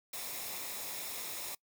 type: noise with comb filter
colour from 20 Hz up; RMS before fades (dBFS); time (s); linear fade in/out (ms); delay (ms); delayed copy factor
white; -41; 0.13-1.55; 5; 0.66; -0.5
effects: noise-tail reverb RT60 0.1 s tail -24 dB re dry